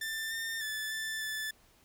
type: tone with pitch steps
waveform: sawtooth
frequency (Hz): 1780 / 1809 / 1744 / 1763 / 1748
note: A6 / A6 / A6 / A6 / A6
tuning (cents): +20 / +48 / -16 / +3 / -12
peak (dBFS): -31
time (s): 0.01-1.51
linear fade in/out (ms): 5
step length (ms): 300
effects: pink hiss -64 dBFS RMS until 1.84 s